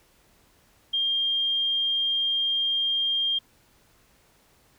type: tone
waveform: sine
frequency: 3206 Hz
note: G7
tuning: 38 cents sharp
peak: -22 dBFS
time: 0.93-3.39 s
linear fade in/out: 10 ms
effects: pink hiss -61 dBFS RMS until 4.78 s